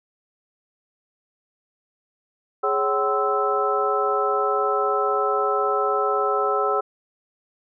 sine tone cluster, 415.8 / 554 / 761 / 1035 / 1312 Hz, G#4 / C#5 / F#5 / C6 / E6, +2 / -1 / +48 / -19 / -9 cents, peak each -24 / -27 / -26 / -30 / -23 dBFS, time 2.63-6.81 s, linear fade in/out 10 ms, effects none

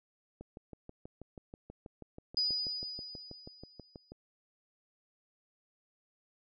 click train, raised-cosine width 2 ms, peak -33 dBFS, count 24, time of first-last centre 0.41-4.12 s, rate 6.2 Hz
sine tone with exponential decay, 4946 Hz, D#8, 11 cents flat, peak -27 dBFS, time 2.37-4.12 s, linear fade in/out 1 ms, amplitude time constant 380 ms
effects none

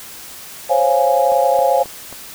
sine chord, Db major seventh, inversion third, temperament equal, 523.3 / 554.4 / 698.5 / 830.6 Hz, C5 / Db5 / F5 / Ab5, 0 / 0 / 0 / 0 cents, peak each -17 dBFS, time 0.69-1.84 s, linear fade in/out 20 ms
click train, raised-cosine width 1 ms, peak -20 dBFS, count 4, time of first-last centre 1.32-2.126 s, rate 3.72 Hz
effects white hiss -35 dBFS RMS until 2.34 s

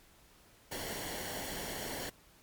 pink noise with comb filter, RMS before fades -40 dBFS, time 0.71-2.1 s, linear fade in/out 10 ms, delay 0.8 ms, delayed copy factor -0.6, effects pink hiss -62 dBFS RMS until 2.42 s + MP3 96 kbps

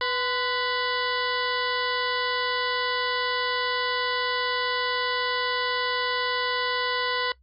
harmonic tone with a mistuned harmonic, 493.9 Hz, B4, in tune, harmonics 1 / 2 / 3 / 4 / 6 / 7 / 8 / 9 / 10, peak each -31 / -30 / -32 / -31 / -34 / -36 / -36 / -36 / -41 dBFS, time 0.01-7.32 s, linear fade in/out 2 ms, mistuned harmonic 2, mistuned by +52 cents, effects noise-tail reverb RT60 0.1 s tail -19 dB re dry + added 63 Hz sine -56 dBFS peak until 7.42 s

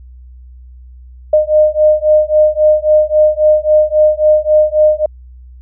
sine beating tone pair, 610 / 613.7 Hz, D#5 / D#5, -34 / -24 cents, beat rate 3.7 Hz, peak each -10 dBFS, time 1.33-5.06 s, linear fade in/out 5 ms, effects added 62 Hz sine -33 dBFS peak until 5.61 s

